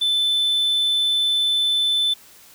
sine tone, 3520 Hz, A7, in tune, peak -14 dBFS, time 0.01-2.14 s, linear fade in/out 10 ms, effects tanh soft clip ceiling -16 dBFS + white hiss -48 dBFS RMS until 2.54 s

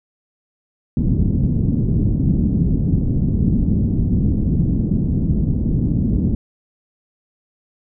white low-pass noise, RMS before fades -17 dBFS, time 0.97-6.35 s, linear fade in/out 2 ms, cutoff 230 Hz, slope 24 dB/octave, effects none

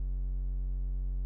triangle tone, 45.79 Hz, F#1, 17 cents flat, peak -28 dBFS, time 0-1.25 s, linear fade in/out 0 ms, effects none

